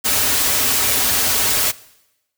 white noise with comb filter, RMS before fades -17 dBFS, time 0.04-1.72 s, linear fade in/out 20 ms, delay 5.8 ms, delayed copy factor -0.7, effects noise-tail reverb RT60 0.9 s tail -20 dB re dry

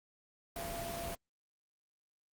sine tone in noise, 680 Hz, F5, 46 cents flat, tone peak -41 dBFS, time 0.56-1.15 s, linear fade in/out 2 ms, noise pink, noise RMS -42 dBFS, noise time 0.56-1.15 s, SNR -2 dB, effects Opus 24 kbps

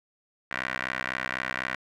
15% pulse tone with band-pass filter, 64 Hz, C2, 38 cents flat, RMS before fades -32 dBFS, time 0.51-1.76 s, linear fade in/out 5 ms, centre 1800 Hz, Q 2.7, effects none

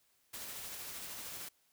white noise with tremolo, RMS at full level -44 dBFS, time 0.33-1.49 s, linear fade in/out 10 ms, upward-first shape sine, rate 13 Hz, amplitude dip 25%, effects white hiss -73 dBFS RMS until 1.72 s

